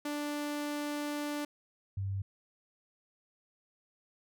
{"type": "tone pair in turn", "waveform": ["sawtooth", "sine"], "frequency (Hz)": [293.7, 97.67], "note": ["D4", "G2"], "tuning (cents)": [0, -6], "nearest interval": "octave + perfect fifth", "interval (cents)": 1906, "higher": "first", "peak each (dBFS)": [-30, -32], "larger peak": "first", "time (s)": [[0.05, 1.45], [1.97, 2.22]], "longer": "first", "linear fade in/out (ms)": 5, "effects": []}